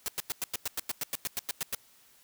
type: noise bursts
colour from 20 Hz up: white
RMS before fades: -32 dBFS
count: 15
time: 0.06-1.748 s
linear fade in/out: 0 ms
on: 22 ms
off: 97 ms
effects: white hiss -61 dBFS RMS until 2.23 s